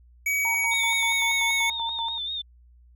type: tone with pitch glide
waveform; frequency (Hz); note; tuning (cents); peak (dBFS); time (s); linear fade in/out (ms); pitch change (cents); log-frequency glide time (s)
square; 2267 to 2209; C#7 to C#7; +38 to -7; -23; 0.26-1.7; 5; -45; 0.38-1.44
type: tone with tremolo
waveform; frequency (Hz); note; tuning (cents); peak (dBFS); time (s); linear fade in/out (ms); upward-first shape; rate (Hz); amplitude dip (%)
sine; 920; A#5; -23; -28; 0.45-2.18; 0; square; 5.2; 70
type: tone with vibrato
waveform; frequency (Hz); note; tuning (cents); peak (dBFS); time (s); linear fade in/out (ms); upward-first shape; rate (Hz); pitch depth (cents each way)
sine; 3623; A7; +50; -28; 0.71-2.42; 10; sine; 5.1; 57
effects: added 60 Hz sine -51 dBFS peak until 2.95 s